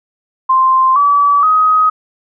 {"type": "tone with pitch steps", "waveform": "sine", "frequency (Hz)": [1046.5, 1147.8, 1259], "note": ["C6", "D6", "D#6"], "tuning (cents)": [0, -40, 20], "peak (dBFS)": -7, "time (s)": [0.49, 1.9], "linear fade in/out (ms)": 10, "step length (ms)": 470, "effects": []}